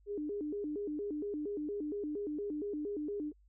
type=tone with vibrato; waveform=sine; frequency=350 Hz; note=F4; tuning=4 cents sharp; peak=-35 dBFS; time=0.06-3.33 s; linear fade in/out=50 ms; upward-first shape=square; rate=4.3 Hz; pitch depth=270 cents each way; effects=added 50 Hz sine -62 dBFS peak until 3.48 s